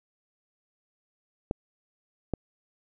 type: clicks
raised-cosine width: 2 ms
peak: -14 dBFS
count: 2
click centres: 1.511 / 2.337 s
effects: none